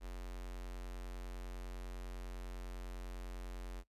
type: tone with notch filter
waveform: square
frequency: 44.99 Hz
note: F#1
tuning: 48 cents flat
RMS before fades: -45 dBFS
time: 0-3.84 s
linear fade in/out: 50 ms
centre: 120 Hz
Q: 0.72
effects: noise-tail reverb RT60 0.1 s tail -20 dB re dry + resampled to 32000 Hz